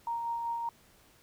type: tone with tremolo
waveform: sine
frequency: 932.3 Hz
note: A#5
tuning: in tune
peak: -30 dBFS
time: 0.07-0.69 s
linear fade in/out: 2 ms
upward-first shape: sine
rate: 5.2 Hz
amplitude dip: 30%
effects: pink hiss -62 dBFS RMS until 1.22 s